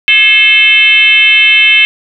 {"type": "tone with frequency modulation", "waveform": "sine", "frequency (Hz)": 2630, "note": "E7", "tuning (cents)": -5, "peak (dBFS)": -3, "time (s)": [0.08, 1.85], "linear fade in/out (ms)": 0, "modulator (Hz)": 473, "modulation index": 1.2, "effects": []}